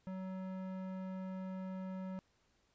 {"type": "tone with low-pass filter", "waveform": "square", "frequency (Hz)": 187.8, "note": "F#3", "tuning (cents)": 26, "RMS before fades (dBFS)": -43, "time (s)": [0.07, 2.19], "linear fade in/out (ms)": 0, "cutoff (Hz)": 1300, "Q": 0.68, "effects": ["pink hiss -75 dBFS RMS until 2.74 s", "resampled to 16000 Hz"]}